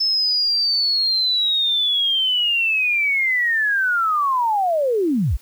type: linear sweep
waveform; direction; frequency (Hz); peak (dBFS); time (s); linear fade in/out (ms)
sine; down; 5260 to 38.08; -16; 0-5.37; 10
effects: white hiss -51 dBFS RMS until 5.41 s